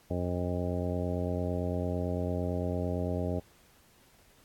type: harmonic tone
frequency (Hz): 88.9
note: F2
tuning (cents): +31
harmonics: 1 / 2 / 3 / 4 / 5 / 6 / 7 / 9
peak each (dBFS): -33 / -36 / -37 / -41 / -39 / -40 / -38 / -46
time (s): 0.1-3.4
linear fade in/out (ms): 10
effects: pink hiss -62 dBFS RMS until 4.44 s + AAC 64 kbps